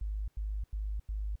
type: tone bursts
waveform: sine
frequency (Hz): 51.7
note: G#1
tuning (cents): -7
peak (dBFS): -32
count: 4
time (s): 0.01-1.357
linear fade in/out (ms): 5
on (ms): 270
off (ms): 89
effects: pink hiss -75 dBFS RMS until 1.4 s